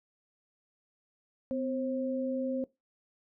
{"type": "tone pair together", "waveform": "sine", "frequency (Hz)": [255.5, 533], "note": ["C4", "C5"], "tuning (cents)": [-41, 32], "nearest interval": "octave + minor second", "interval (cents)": 1273, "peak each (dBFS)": [-32, -33], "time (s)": [1.51, 2.64], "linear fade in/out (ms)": 0, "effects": ["noise-tail reverb RT60 0.2 s tail -20 dB re dry"]}